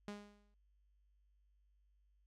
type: tone with exponential decay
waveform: sawtooth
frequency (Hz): 205.7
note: G#3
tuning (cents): -16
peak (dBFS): -38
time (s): 0.08-0.54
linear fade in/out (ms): 0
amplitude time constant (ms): 99
effects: added 50 Hz sine -70 dBFS peak until 2.26 s + low-pass 7000 Hz 12 dB/octave